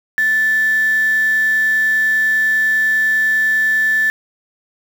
sine tone with quantisation, 1755 Hz, A6, 5 cents flat, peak -12 dBFS, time 0.18-4.1 s, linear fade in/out 0 ms, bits 5, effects none

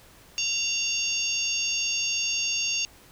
harmonic tone with a mistuned harmonic, 923 Hz, A#5, 17 cents flat, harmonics 3 / 4 / 5 / 6 / 7, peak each -28 / -38 / -31 / -34 / -30 dBFS, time 0.38-2.85 s, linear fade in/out 0 ms, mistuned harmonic 4, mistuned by -79 cents, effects pink hiss -53 dBFS RMS until 3.11 s

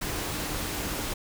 sine tone in noise, 300.8 Hz, D4, 42 cents sharp, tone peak -41 dBFS, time 0.01-1.14 s, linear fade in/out 10 ms, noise pink, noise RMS -32 dBFS, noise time 0.01-1.14 s, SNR -12 dB, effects none

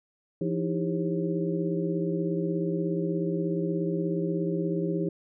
sine tone cluster, 169.8 / 310.6 / 327.3 / 399.2 / 540 Hz, F3 / D#4 / E4 / G4 / C#5, -48 / -3 / -12 / +32 / -45 cents, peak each -29 / -33 / -34 / -31 / -37 dBFS, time 0.41-5.09 s, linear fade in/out 5 ms, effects none

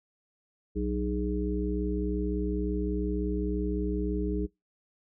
harmonic tone with a mistuned harmonic, 61.74 Hz, B1, in tune, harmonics 1 / 3 / 5 / 7, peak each -31 / -33 / -33 / -34 dBFS, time 0.75-4.47 s, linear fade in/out 20 ms, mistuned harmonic 7, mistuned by -73 cents, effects noise-tail reverb RT60 0.2 s tail -25 dB re dry

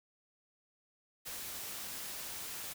white noise, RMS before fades -43 dBFS, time 1.25-2.74 s, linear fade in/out 20 ms, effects none

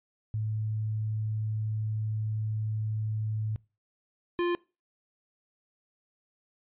sine / square tone pair in turn, 108.4 / 348.8 Hz, A2 / F4, -25 / -2 cents, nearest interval octave + minor sixth, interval 2023 cents, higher second, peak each -28 / -26 dBFS, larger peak second, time 0.34-3.56 / 4.39-4.55 s, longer first, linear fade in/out 0 ms, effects noise-tail reverb RT60 0.3 s tail -23 dB re dry + resampled to 8000 Hz

